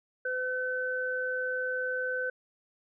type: tone pair together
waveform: sine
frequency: 508 / 1521.2 Hz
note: B4 / F#6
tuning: +49 / +48 cents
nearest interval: octave + perfect fifth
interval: 1899 cents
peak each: -33 / -31 dBFS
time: 0.25-2.3 s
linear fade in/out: 5 ms
effects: none